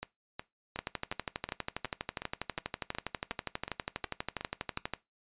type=two click trains; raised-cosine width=0.3 ms; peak=-21 / -17 dBFS; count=14 / 52; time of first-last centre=0.03-4.775 / 0.79-4.936 s; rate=2.74 / 12.3 Hz; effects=noise-tail reverb RT60 0.2 s tail -19 dB re dry + resampled to 8000 Hz